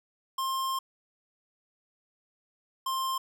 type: tone pair in turn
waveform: square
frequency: 1060 / 1054 Hz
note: C6 / C6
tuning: +22 / +12 cents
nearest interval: unison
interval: 10 cents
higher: first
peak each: -29 / -29 dBFS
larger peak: neither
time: 0.38-0.79 / 2.86-3.18 s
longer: first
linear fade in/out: 5 ms
effects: none